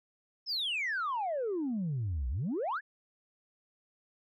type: exponential two-way sweep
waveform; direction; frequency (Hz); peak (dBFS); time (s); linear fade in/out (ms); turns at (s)
sine; down then up; 5370 to 58.27 to 1816; -29; 0.46-2.81; 50; 2.29
effects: tanh soft clip ceiling -28 dBFS